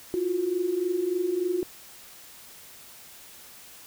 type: tone pair together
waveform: sine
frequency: 339 / 362.4 Hz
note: E4 / F#4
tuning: +49 / -36 cents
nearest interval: minor second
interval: 115 cents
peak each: -30 / -25 dBFS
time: 0.14-1.63 s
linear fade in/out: 0 ms
effects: white hiss -48 dBFS RMS until 3.86 s